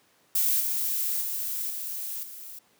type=noise with level steps; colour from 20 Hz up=violet; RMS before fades=-24 / -28 / -31 / -34 / -42 dBFS; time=0.35-2.59 s; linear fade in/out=5 ms; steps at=0.6 / 1.21 / 1.7 / 2.23 s; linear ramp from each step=5 ms; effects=pink hiss -63 dBFS RMS until 2.79 s + high-pass 200 Hz 12 dB/octave